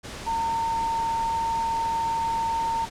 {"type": "tone in noise", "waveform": "sine", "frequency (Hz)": 912, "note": "A#5", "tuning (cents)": -38, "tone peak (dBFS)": -23, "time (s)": [0.26, 2.86], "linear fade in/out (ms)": 20, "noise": "pink", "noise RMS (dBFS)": -37, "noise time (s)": [0.03, 2.9], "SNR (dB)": 11, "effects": ["low-pass 8000 Hz 12 dB/octave"]}